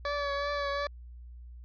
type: tone with vibrato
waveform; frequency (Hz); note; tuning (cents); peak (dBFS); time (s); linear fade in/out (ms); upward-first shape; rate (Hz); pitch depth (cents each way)
20% pulse; 571; D5; -49; -25; 0.05-0.87; 2; triangle; 2.7; 31
effects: added 60 Hz sine -44 dBFS peak until 1.64 s + resampled to 11025 Hz